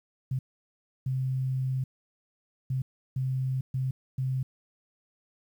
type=tone bursts at uneven times; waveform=sine; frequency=130.8 Hz; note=C3; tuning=in tune; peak=-26 dBFS; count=6; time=0.31-0.39 / 1.06-1.84 / 2.7-2.82 / 3.16-3.61 / 3.74-3.91 / 4.18-4.43 s; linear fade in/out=5 ms; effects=10-bit